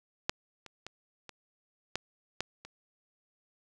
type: clicks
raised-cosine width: 0.2 ms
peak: -10 / -29 / -24 / -27 / -14 / -14 / -28 dBFS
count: 7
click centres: 0.295 / 0.663 / 0.866 / 1.293 / 1.956 / 2.406 / 2.65 s
effects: none